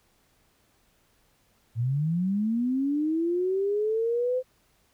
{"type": "linear sweep", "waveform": "sine", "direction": "up", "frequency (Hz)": [110, 516], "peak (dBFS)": -23, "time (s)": [1.75, 4.43], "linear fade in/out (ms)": 50, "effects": ["pink hiss -66 dBFS RMS until 4.93 s"]}